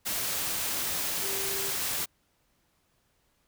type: tone in noise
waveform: sine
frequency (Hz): 392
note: G4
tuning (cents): 0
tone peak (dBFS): -38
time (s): 1.22-1.71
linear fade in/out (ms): 20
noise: white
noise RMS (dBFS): -31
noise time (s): 0.05-2.06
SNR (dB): -10
effects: pink hiss -71 dBFS RMS until 3.47 s